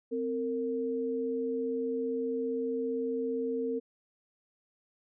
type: tone pair together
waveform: sine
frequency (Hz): 259.2 / 458.8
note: C4 / A#4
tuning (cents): -16 / -28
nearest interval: minor seventh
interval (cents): 988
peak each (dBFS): -34 / -31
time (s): 0.11-3.8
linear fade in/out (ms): 20
effects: none